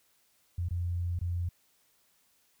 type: tone with dropouts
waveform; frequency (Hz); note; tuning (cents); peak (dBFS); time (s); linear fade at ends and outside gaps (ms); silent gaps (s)
sine; 87.31; F2; 0; -29; 0.58-1.49; 5; 0.687-0.708 / 1.19-1.212
effects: white hiss -69 dBFS RMS until 2.6 s